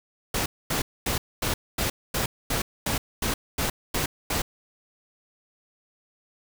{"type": "noise bursts", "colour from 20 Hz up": "pink", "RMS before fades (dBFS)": -26, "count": 12, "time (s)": [0.34, 4.42], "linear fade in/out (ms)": 5, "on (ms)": 120, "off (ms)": 240, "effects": []}